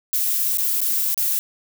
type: noise with dropouts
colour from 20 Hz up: violet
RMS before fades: -21 dBFS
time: 0.13-1.39 s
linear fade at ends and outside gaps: 0 ms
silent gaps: 0.572-0.583 / 0.805-0.815 / 1.144-1.177 s
effects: none